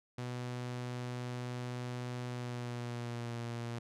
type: tone with pitch glide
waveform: sawtooth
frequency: 123.47 to 118.03 Hz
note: B2 to A#2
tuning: 0 to +22 cents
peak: -34 dBFS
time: 0.18-3.79 s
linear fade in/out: 5 ms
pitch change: -78 cents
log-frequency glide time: 2.26-3.35 s
effects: low-pass 8000 Hz 12 dB/octave